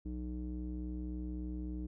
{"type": "tone with low-pass filter", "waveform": "square", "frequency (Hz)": 61.74, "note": "B1", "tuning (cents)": 0, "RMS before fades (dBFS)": -40, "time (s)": [0.05, 1.87], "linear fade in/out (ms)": 10, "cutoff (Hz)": 290, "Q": 4.1, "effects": []}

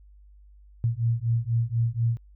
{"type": "beating tone pair", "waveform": "sine", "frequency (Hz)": [114.2, 118.3], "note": ["A#2", "A#2"], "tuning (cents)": [-35, 26], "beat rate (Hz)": 4.1, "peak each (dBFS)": -25, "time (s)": [0.84, 2.17], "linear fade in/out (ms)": 0, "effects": ["added 50 Hz sine -49 dBFS peak until 2.35 s"]}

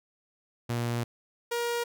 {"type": "tone pair in turn", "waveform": "sawtooth", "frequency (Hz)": [118.8, 473.7], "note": ["A#2", "A#4"], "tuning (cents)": [33, 28], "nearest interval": "2 octaves", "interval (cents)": 2395, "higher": "second", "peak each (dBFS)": -24, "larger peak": "neither", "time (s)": [[0.69, 1.04], [1.51, 1.84]], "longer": "first", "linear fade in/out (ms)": 10, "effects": []}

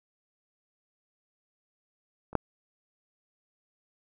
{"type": "clicks", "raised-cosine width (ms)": 1, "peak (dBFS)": [-30, -9], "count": 2, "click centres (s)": [2.33, 2.353], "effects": []}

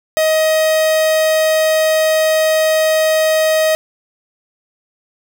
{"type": "tone", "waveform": "45% pulse", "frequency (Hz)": 630, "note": "D#5", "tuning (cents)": 21, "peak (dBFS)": -11, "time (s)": [0.17, 3.75], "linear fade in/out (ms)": 0, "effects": []}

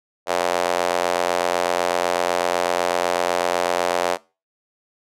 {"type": "tone with high-pass filter", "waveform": "square", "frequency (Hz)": 44, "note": "F1", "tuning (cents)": 14, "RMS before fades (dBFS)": -21, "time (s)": [0.26, 4.18], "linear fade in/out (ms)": 50, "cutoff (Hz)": 610, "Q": 2.4, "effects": ["noise-tail reverb RT60 0.3 s tail -22 dB re dry", "low-pass 11000 Hz 12 dB/octave"]}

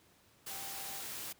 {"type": "tone in noise", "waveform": "sine", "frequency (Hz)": 784, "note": "G5", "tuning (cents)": 0, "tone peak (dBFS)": -51, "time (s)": [0.5, 1.02], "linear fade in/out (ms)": 10, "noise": "white", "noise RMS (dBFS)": -43, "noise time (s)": [0.46, 1.33], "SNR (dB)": -11, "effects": ["pink hiss -66 dBFS RMS until 1.39 s", "high-pass 60 Hz 12 dB/octave"]}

